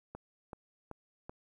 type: click train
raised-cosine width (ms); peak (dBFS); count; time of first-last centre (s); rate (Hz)
1; -29; 4; 0.15-1.295; 2.62
effects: 11-bit